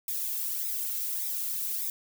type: noise with flanger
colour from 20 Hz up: violet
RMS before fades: -32 dBFS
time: 0.08-1.9 s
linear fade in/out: 2 ms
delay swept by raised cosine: 0.67 to 2.07 ms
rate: 1.7 Hz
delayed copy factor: -0.75
effects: none